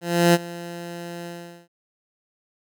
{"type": "tone with ADSR envelope", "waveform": "15% pulse", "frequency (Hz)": 172.1, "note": "F3", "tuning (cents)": -25, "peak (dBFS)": -6, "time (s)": [0.01, 1.68], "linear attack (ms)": 330, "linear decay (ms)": 35, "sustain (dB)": -20, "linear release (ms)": 420, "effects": []}